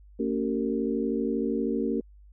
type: harmonic tone with a mistuned harmonic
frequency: 76.4 Hz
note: D#2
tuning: 31 cents flat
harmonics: 3 / 4 / 5 / 6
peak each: -29 / -30 / -31 / -32 dBFS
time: 0.19-2.01 s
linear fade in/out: 10 ms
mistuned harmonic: 4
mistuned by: -140 cents
effects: added 50 Hz sine -49 dBFS peak until 2.32 s